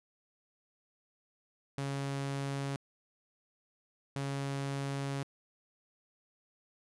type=tone bursts at uneven times; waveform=sawtooth; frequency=138.59 Hz; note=C#3; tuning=in tune; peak=-30 dBFS; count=2; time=1.78-2.76 / 4.16-5.23 s; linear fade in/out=0 ms; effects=resampled to 24000 Hz